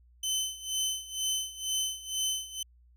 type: tone with tremolo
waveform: 20% pulse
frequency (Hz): 3053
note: G7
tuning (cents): -46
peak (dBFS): -22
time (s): 0.23-2.63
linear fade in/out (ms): 5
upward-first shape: sine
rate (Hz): 2.1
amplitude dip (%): 85
effects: added 60 Hz sine -57 dBFS peak until 2.96 s